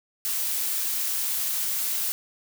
blue noise, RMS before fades -27 dBFS, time 0.25-2.12 s, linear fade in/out 0 ms, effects none

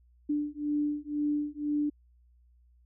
sine beating tone pair, 294 / 296 Hz, D4 / D4, +2 / +14 cents, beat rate 2 Hz, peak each -31 dBFS, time 0.29-1.9 s, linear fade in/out 10 ms, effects added 60 Hz sine -59 dBFS peak until 2.85 s

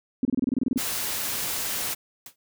sine tone bursts, 256.2 Hz, C4, 36 cents flat, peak -19 dBFS, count 12, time 0.23-0.779 s, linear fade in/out 2 ms, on 21 ms, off 27 ms
white noise, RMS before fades -29 dBFS, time 0.77-1.95 s, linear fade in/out 20 ms
white noise with exponential decay, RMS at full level -37 dBFS, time 2.26-2.36 s, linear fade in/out 2 ms, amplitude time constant 21 ms
effects none

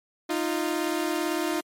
sawtooth tone pair together, 309.5 / 347.4 Hz, D#4 / F4, -9 / -9 cents, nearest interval major second, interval 200 cents, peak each -24 dBFS, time 0.29-1.61 s, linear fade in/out 10 ms, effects MP3 64 kbps

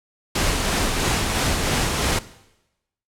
pink noise with tremolo, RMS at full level -20 dBFS, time 0.35-2.19 s, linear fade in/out 5 ms, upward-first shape sine, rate 3 Hz, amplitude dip 30%, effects noise-tail reverb RT60 0.9 s tail -17 dB re dry + low-pass 10000 Hz 12 dB/octave

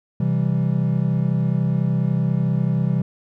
triangle chord, C major, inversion none, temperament equal with one note detuned, 130.81 / 164.81 / 195.09 Hz, C3 / E3 / G3, 0 / 0 / -8 cents, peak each -19 / -19 / -22 dBFS, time 0.2-3.02 s, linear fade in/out 5 ms, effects none

